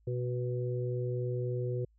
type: harmonic tone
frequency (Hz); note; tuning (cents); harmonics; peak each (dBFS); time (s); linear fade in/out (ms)
123.47; B2; 0; 1 / 3 / 4; -32 / -37 / -39; 0.07-1.85; 5
effects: added 54 Hz sine -63 dBFS peak until 1.98 s